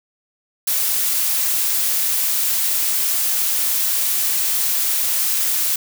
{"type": "noise", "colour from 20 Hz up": "blue", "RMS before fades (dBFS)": -19, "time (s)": [0.67, 5.76], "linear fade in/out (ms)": 5, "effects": []}